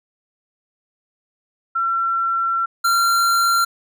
sine / square tone pair in turn, 1355 / 1373.9 Hz, E6 / F6, +47 / -29 cents, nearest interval unison, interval 24 cents, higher second, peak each -17 / -15 dBFS, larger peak second, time 1.75-2.66 / 2.84-3.65 s, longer first, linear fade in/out 10 ms, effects none

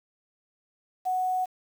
sine tone with quantisation, 740 Hz, F#5, in tune, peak -24 dBFS, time 1.05-1.46 s, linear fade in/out 20 ms, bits 8, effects none

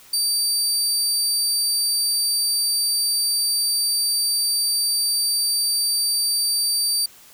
25% pulse tone, 4644 Hz, D8, 20 cents flat, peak -14 dBFS, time 0.13-7.06 s, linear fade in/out 5 ms, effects white hiss -48 dBFS RMS until 7.33 s

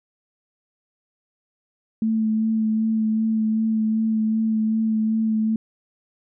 sine tone with vibrato, 220 Hz, A3, in tune, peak -18 dBFS, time 2.02-5.56 s, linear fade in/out 2 ms, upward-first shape sine, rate 2.6 Hz, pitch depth 17 cents each way, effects none

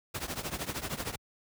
pink noise with tremolo, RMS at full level -32 dBFS, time 0.14-1.16 s, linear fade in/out 10 ms, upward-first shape triangle, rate 13 Hz, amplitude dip 90%, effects high-pass 60 Hz 12 dB/octave

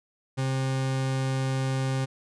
40% pulse tone, 132.8 Hz, C3, 26 cents sharp, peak -24 dBFS, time 0.37-2.06 s, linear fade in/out 20 ms, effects resampled to 22050 Hz

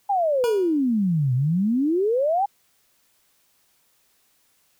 sine exponential two-way sweep, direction down then up, 830.6 to 121.8 to 830.6 Hz, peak -18 dBFS, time 0.09-2.46 s, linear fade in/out 10 ms, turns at 1.34 s
25% pulse tone with exponential decay, 482.5 Hz, B4, 40 cents flat, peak -19 dBFS, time 0.44-0.8 s, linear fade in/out 0 ms, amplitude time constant 78 ms
effects white hiss -64 dBFS RMS until 4.79 s

